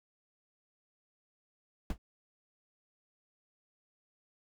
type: noise with exponential decay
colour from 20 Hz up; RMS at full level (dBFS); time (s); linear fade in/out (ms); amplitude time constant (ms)
brown; -27; 1.9-1.98; 2; 17
effects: none